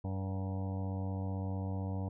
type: harmonic tone with a mistuned harmonic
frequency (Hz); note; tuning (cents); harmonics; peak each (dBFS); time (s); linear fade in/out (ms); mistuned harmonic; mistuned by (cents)
95.6; G2; -43; 1 / 2 / 3 / 5 / 6 / 7 / 8 / 9 / 10; -35 / -41 / -45 / -49 / -51 / -52 / -53 / -54 / -55; 0.04-2.09; 5; 7; +35
effects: none